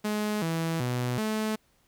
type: tone with pitch steps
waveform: sawtooth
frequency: 211 / 164.1 / 123.8 / 216.7 Hz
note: G#3 / E3 / B2 / A3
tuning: +28 / -8 / +5 / -26 cents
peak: -23 dBFS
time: 0.04-1.56 s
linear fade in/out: 10 ms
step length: 380 ms
effects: pink hiss -67 dBFS RMS until 1.87 s